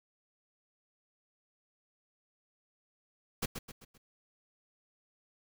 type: noise with echo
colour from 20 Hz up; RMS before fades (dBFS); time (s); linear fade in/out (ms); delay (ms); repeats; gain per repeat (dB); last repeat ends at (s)
pink; -33; 3.42-3.46; 10; 130; 4; -7; 3.98
effects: none